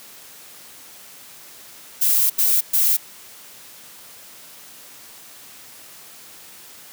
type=noise bursts at uneven times; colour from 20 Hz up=violet; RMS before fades=-17 dBFS; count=3; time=2.01-2.3 / 2.38-2.61 / 2.73-2.97 s; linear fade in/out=10 ms; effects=white hiss -43 dBFS RMS until 6.92 s + high-pass 100 Hz 12 dB/octave